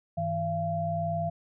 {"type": "tone cluster", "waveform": "sine", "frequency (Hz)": [99.8, 161, 682], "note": ["G2", "E3", "F5"], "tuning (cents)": [32, -41, -41], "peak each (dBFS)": [-36, -32, -29], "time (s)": [0.17, 1.3], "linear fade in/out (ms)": 10, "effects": []}